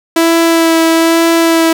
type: tone with vibrato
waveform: sawtooth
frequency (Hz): 329.6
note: E4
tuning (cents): 0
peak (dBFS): -3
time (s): 0.16-1.73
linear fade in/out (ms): 5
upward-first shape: sine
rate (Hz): 1.1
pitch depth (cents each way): 15
effects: none